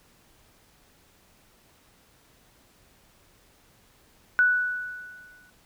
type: tone with exponential decay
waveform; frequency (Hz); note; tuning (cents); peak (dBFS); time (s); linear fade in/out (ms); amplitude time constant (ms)
sine; 1480; F#6; 0; -15; 4.39-5.5; 0; 240
effects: pink hiss -60 dBFS RMS until 5.65 s